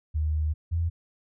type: tone pair in turn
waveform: sine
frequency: 77 / 83.87 Hz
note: D#2 / E2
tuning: -17 / +30 cents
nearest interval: minor second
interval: 147 cents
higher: second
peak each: -23 dBFS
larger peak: neither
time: 0.14-0.54 / 0.71-0.9 s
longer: first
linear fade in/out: 20 ms
effects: none